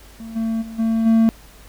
triangle tone with level steps, 225.1 Hz, A3, 40 cents sharp, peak -29 / -17 / -29 / -14 / -9 dBFS, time 0.2-1.29 s, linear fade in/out 0 ms, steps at 0.35 / 0.61 / 0.78 / 1.05 s, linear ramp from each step 20 ms, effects added 50 Hz sine -44 dBFS peak until 1.68 s + pink hiss -47 dBFS RMS until 1.68 s

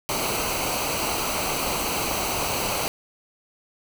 pink noise with comb filter, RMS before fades -26 dBFS, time 0.09-2.88 s, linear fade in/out 0 ms, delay 0.57 ms, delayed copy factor -0.65, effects none

